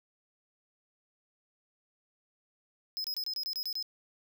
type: tone bursts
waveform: square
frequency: 5100 Hz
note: D#8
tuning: 42 cents sharp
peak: -33 dBFS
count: 9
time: 2.97-3.826 s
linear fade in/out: 0 ms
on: 72 ms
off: 26 ms
effects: none